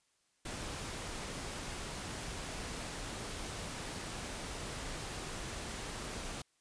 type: noise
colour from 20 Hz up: pink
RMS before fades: -42 dBFS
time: 0.45-6.42 s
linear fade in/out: 5 ms
effects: white hiss -75 dBFS RMS until 6.6 s + resampled to 22050 Hz